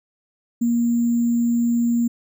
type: tone with sample-and-hold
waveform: sine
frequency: 235.8 Hz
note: A#3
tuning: 20 cents sharp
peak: -16 dBFS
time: 0.61-2.08 s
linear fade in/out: 10 ms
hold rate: 7350 Hz
effects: none